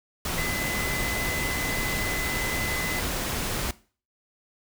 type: tone in noise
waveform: sine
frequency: 2023 Hz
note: B6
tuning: 41 cents sharp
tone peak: -30 dBFS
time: 0.38-3 s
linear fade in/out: 2 ms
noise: pink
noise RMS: -29 dBFS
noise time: 0.25-3.71 s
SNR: -4 dB
effects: noise-tail reverb RT60 0.4 s tail -19 dB re dry